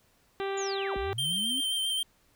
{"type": "harmonic tone", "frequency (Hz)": 392, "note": "G4", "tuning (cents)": 0, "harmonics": [1, 2, 3, 4, 5, 6, 7, 8, 9, 10], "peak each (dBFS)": [-31, -37, -41, -43, -45, -47, -48, -49, -50, -51], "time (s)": [0.4, 1.13], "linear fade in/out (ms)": 0}
{"type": "linear two-way sweep", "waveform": "sine", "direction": "down then up", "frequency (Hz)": [7210, 43, 281], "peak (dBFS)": -36, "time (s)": [0.57, 1.61], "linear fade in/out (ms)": 10, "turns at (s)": 0.97}
{"type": "tone with vibrato", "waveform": "square", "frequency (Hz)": 3136, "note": "G7", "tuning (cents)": 0, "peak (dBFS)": -28, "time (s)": [1.18, 2.03], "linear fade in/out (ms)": 5, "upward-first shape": "sine", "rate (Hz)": 7.5, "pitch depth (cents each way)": 21}
{"effects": ["pink hiss -66 dBFS RMS until 2.35 s"]}